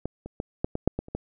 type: clicks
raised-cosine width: 2 ms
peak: -16 / -24 / -16 / -11 / -15 / -6 / -15 / -30 / -16 dBFS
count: 9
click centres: 0.056 / 0.26 / 0.401 / 0.645 / 0.754 / 0.876 / 0.99 / 1.084 / 1.15 s
effects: none